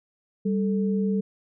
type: tone pair together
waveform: sine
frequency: 196 / 439.7 Hz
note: G3 / A4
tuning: 0 / -1 cents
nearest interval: octave + major second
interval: 1399 cents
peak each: -22 / -29 dBFS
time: 0.45-1.21 s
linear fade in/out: 10 ms
effects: none